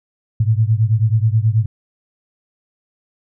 sine beating tone pair, 107 / 116.3 Hz, A2 / A#2, -48 / -4 cents, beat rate 9.3 Hz, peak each -14 / -16 dBFS, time 0.4-1.66 s, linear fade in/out 5 ms, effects none

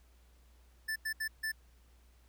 square tone bursts at uneven times, 1760 Hz, A6, in tune, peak -34 dBFS, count 4, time 0.88-0.96 / 1.05-1.13 / 1.2-1.28 / 1.43-1.52 s, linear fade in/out 10 ms, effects added 60 Hz sine -60 dBFS peak until 2.28 s + pink hiss -70 dBFS RMS until 2.28 s

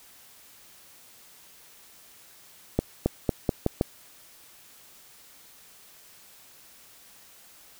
accelerating click train, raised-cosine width 2 ms, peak -8 dBFS, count 6, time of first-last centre 2.79-3.811 s, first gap 270 ms, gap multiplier 0.86, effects white hiss -53 dBFS RMS until 7.79 s

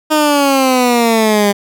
15% pulse exponential sweep, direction down, 311.1 to 200.3 Hz, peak -3 dBFS, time 0.1-1.53 s, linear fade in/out 20 ms, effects none

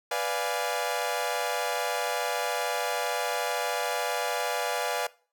sawtooth chord, B diminished seventh, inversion none, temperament equal, 493.9 / 587.3 / 698.5 / 830.6 Hz, B4 / D5 / F5 / Ab5, 0 / 0 / 0 / 0 cents, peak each -29 dBFS, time 0.11-5.07 s, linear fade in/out 5 ms, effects noise-tail reverb RT60 0.4 s tail -21 dB re dry

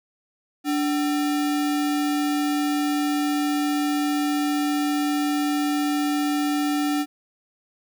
sine tone with sample-and-hold, 292.4 Hz, D4, 7 cents flat, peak -20 dBFS, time 0.64-7.06 s, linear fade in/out 50 ms, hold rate 1050 Hz, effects none

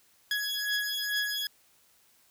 20% pulse beating tone pair, 1672 / 1674.3 Hz, G#6 / G#6, +11 / +14 cents, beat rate 2.3 Hz, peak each -27 dBFS, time 0.31-1.47 s, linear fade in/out 2 ms, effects white hiss -64 dBFS RMS until 2.3 s

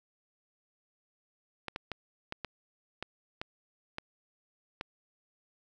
clicks, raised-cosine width 0.3 ms, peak -20 dBFS, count 9, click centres 1.683 / 1.761 / 1.917 / 2.324 / 2.447 / 3.026 / 3.415 / 3.984 / 4.811 s, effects none

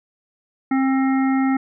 harmonic tone, 266.4 Hz, C4, 31 cents sharp, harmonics 1 / 3 / 5 / 7 / 8, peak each -16 / -26 / -30 / -33 / -34 dBFS, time 0.71-1.57 s, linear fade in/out 5 ms, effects none

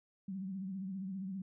sine tone with vibrato, 190.9 Hz, G3, 46 cents flat, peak -38 dBFS, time 0.28-1.42 s, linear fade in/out 5 ms, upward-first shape triangle, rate 15 Hz, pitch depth 92 cents each way, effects none

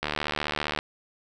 click train, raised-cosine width 0.3 ms, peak -11 dBFS, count 58, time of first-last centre 0.03-0.789 s, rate 75.1 Hz, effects none

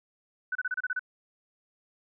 sine tone bursts, 1498 Hz, F#6, 21 cents sharp, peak -27 dBFS, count 8, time 0.52-0.994 s, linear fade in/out 5 ms, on 33 ms, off 30 ms, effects none

